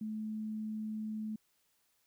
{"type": "tone", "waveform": "sine", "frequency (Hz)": 216.2, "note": "A3", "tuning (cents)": -30, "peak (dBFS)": -36, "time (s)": [0.01, 1.36], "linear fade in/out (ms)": 5, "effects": ["white hiss -75 dBFS RMS until 2.06 s"]}